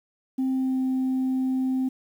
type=tone with pitch glide; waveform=sine; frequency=262.3 to 260.2 Hz; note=C4 to C4; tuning=+4 to -9 cents; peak=-20 dBFS; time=0.38-1.89 s; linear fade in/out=10 ms; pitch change=-13 cents; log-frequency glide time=0.5-0.79 s; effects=tanh soft clip ceiling -20 dBFS + 9-bit